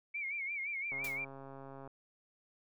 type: tone with vibrato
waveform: sine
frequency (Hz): 2250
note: C#7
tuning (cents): +25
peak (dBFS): -36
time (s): 0.14-1.25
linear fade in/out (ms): 10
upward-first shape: sine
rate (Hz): 5.8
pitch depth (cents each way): 100
type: click train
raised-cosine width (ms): 1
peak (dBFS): -36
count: 131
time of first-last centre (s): 0.92-1.876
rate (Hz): 136
type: noise with exponential decay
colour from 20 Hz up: white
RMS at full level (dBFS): -41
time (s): 1.04-1.23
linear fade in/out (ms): 5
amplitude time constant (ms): 40
effects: none